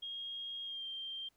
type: tone with pitch glide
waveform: sine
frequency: 3257 to 3168 Hz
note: G#7 to G7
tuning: -34 to +18 cents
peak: -40 dBFS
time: 0.02-1.29 s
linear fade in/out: 10 ms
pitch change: -48 cents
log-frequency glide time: 0.64-0.85 s
effects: pink hiss -75 dBFS RMS until 1.36 s